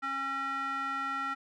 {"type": "tone with band-pass filter", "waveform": "square", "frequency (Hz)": 272, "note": "C#4", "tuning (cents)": -33, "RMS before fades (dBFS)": -34, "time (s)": [0.02, 1.35], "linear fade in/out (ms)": 20, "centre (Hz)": 1500, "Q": 5.3, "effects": []}